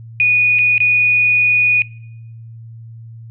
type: tone with dropouts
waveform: sine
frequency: 2466 Hz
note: D#7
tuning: 16 cents flat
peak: -9 dBFS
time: 0.2-1.82 s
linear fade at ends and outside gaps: 1 ms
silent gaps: 0.587-0.59 / 0.78-0.803 s
effects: noise-tail reverb RT60 0.8 s tail -23 dB re dry + added 114 Hz sine -32 dBFS peak until 3.3 s